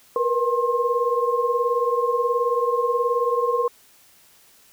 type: tone cluster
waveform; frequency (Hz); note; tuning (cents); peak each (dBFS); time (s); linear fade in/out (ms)
sine; 470.9 / 489.5 / 1066; A#4 / B4 / C6; +18 / -15 / +32; -23; 0.16-3.68; 2
effects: white hiss -54 dBFS RMS until 4.72 s